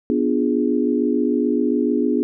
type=chord; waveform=sine; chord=B diminished seventh; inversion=none; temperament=equal; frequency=246.9 / 293.7 / 349.2 / 415.3 Hz; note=B3 / D4 / F4 / Ab4; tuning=0 / 0 / 0 / 0 cents; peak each=-20 / -21 / -24 / -23 dBFS; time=0.1-2.23 s; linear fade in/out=0 ms; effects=none